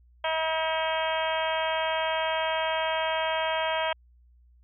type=harmonic tone with a mistuned harmonic; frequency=320 Hz; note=D#4; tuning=49 cents sharp; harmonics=2 / 3 / 4 / 5 / 6 / 7 / 8 / 9 / 10; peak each=-29 / -30 / -37 / -35 / -39 / -37 / -39 / -40 / -35 dBFS; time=0.24-3.93 s; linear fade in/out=5 ms; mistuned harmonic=9; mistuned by=-16 cents; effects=added 60 Hz sine -55 dBFS peak until 4.63 s